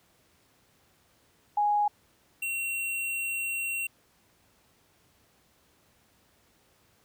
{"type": "tone pair in turn", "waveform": ["sine", "square"], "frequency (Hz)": [829, 2733], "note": ["G#5", "F7"], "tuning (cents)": [-3, -38], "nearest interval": "octave + major sixth", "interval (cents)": 2065, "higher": "second", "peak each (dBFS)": [-22, -30], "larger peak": "first", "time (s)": [[1.57, 1.88], [2.42, 3.87]], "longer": "second", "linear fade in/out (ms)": 5, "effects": ["pink hiss -65 dBFS RMS until 7.04 s", "high-pass 60 Hz 12 dB/octave"]}